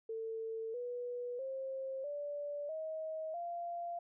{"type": "tone with pitch steps", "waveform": "sine", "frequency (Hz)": [447.8, 488.3, 532.5, 580.7, 633.3, 690.6], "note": ["A4", "B4", "C5", "D5", "D#5", "F5"], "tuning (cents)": [30, -20, 30, -20, 30, -20], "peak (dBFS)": -38, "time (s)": [0.09, 3.99], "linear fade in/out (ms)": 5, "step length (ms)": 650, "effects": []}